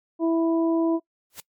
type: harmonic tone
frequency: 329.6 Hz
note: E4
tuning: in tune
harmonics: 1 / 2 / 3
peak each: -19 / -28 / -34 dBFS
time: 0.19-1 s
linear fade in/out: 50 ms
type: noise with exponential growth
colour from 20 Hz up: white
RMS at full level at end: -33 dBFS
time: 1.3-1.4 s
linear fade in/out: 1 ms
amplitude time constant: 20 ms
effects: noise-tail reverb RT60 0.1 s tail -23 dB re dry + MP3 96 kbps